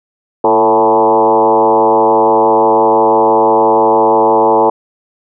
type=tone with frequency modulation; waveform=sine; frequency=659.3 Hz; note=E5; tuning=in tune; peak=-6 dBFS; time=0.44-4.7 s; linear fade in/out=5 ms; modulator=106 Hz; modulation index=3; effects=none